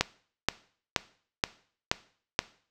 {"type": "click train", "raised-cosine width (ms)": 0.2, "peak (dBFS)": -5, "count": 6, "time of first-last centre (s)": [0.01, 2.391], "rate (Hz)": 2.1, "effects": ["noise-tail reverb RT60 0.5 s tail -18 dB re dry"]}